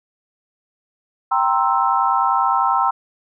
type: chord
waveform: sine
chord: C dominant seventh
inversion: second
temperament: equal with one note detuned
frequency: 784 / 936.6 / 1046.5 / 1318.5 Hz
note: G5 / Bb5 / C6 / E6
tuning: 0 / +8 / 0 / 0 cents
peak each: -20 dBFS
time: 1.31-2.91 s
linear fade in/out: 10 ms
effects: none